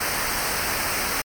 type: noise with comb filter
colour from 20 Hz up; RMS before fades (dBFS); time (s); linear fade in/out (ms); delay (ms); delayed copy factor
pink; -25; 0-1.22; 10; 0.28; -0.7
effects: MP3 96 kbps